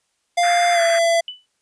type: tone with pitch glide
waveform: square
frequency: 698.5 to 672 Hz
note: F5 to E5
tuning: 0 to +33 cents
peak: -15 dBFS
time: 0.37-1.21 s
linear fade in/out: 10 ms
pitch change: -67 cents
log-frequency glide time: 0.73-0.81 s
type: band-pass noise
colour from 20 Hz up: white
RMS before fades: -27 dBFS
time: 0.43-0.99 s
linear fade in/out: 5 ms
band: 1400 to 2000 Hz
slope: 48 dB/octave
type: tone with exponential decay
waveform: sine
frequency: 2986 Hz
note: F#7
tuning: 15 cents sharp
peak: -24 dBFS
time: 1.28-1.46 s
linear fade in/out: 1 ms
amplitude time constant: 37 ms
effects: white hiss -69 dBFS RMS until 1.61 s + resampled to 22050 Hz